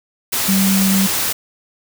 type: tone in noise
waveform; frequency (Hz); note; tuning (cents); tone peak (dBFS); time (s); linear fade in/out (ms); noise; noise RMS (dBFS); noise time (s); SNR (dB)
sine; 193.2; G3; -25; -13; 0.48-1.07; 10; white; -19; 0.32-1.33; +3
effects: none